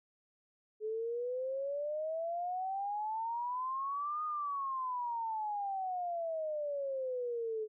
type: exponential two-way sweep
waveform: sine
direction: up then down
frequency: 426.1 to 1237 to 426.1 Hz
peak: -34 dBFS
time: 0.8-7.68 s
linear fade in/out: 50 ms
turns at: 4.24 s
effects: none